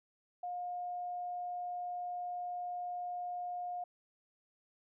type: tone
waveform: sine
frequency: 713 Hz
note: F5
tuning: 36 cents sharp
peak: -37 dBFS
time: 0.43-3.84 s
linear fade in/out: 5 ms
effects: none